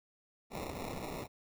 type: noise with sample-and-hold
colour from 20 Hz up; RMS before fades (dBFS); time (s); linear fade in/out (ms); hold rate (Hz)
blue; -41; 0.5-1.28; 50; 1575
effects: none